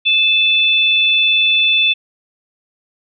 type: tone pair together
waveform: sine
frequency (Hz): 2621 / 3499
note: E7 / A7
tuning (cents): -11 / -10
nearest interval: perfect fourth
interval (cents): 501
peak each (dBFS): -13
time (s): 0.05-1.94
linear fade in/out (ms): 20
effects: none